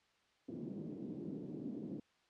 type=band-pass noise; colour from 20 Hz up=white; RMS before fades=-45 dBFS; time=0.48-2 s; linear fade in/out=5 ms; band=160 to 320 Hz; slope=24 dB/octave; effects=white hiss -73 dBFS RMS until 2.29 s + low-pass 4000 Hz 12 dB/octave